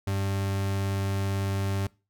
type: tone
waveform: 40% pulse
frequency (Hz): 98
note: G2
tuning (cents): 0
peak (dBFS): -25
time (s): 0.07-1.87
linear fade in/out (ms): 5
effects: noise-tail reverb RT60 0.3 s tail -22 dB re dry